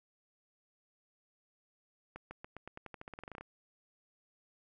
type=accelerating click train; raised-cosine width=0.5 ms; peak=-30 dBFS; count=18; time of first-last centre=2.16-3.41 s; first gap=150 ms; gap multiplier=0.9; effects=none